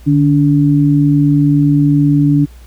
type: tone pair together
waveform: sine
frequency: 148.13 / 287 Hz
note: D3 / D4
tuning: +15 / -40 cents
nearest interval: major seventh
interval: 1145 cents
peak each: -10 dBFS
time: 0.06-2.46 s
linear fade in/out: 20 ms
effects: added 60 Hz sine -34 dBFS peak until 2.66 s + pink hiss -47 dBFS RMS until 2.66 s